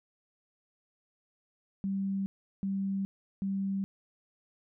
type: tone bursts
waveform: sine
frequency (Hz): 195.1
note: G3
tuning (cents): -8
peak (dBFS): -29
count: 3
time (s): 1.84-3.84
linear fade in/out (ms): 0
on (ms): 420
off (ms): 370
effects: none